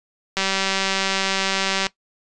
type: click train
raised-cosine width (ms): 0.2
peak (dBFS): -4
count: 290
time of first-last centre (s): 0.37-1.867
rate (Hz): 193
effects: noise-tail reverb RT60 0.1 s tail -18 dB re dry + resampled to 22050 Hz